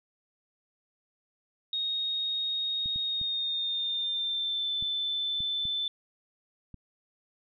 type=tone with pitch glide; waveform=sine; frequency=3733 to 3526 Hz; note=A#7 to A7; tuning=+2 to +3 cents; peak=-28 dBFS; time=1.73-5.88 s; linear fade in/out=2 ms; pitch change=-99 cents; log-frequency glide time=3.02-4.72 s
type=clicks; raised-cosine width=5 ms; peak=-32 dBFS; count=7; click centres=2.859 / 2.96 / 3.214 / 4.825 / 5.405 / 5.654 / 6.743 s
effects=none